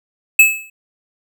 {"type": "tone with exponential decay", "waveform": "square", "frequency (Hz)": 2600, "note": "E7", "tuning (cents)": -24, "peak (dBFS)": -3, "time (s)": [0.39, 0.7], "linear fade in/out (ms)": 5, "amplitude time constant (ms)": 66, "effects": []}